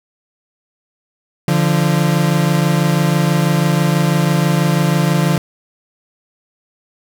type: tone pair together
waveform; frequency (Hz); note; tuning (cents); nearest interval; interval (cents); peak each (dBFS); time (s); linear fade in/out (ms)
40% pulse; 146.83 / 172.95; D3 / F3; 0 / -17; minor third; 283; -14; 1.48-5.38; 2
effects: none